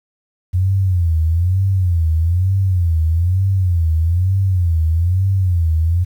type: tone with vibrato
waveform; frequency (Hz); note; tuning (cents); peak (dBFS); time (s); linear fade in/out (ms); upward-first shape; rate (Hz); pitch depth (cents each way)
sine; 88; F2; +14; -12; 0.53-6.05; 20; sine; 1.1; 170
effects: 8-bit